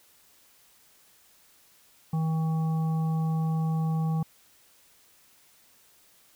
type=harmonic tone; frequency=160 Hz; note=D#3; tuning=49 cents sharp; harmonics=1 / 3 / 5 / 7; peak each=-24 / -45 / -39 / -45 dBFS; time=2.13-4.23 s; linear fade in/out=5 ms; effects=white hiss -60 dBFS RMS until 6.35 s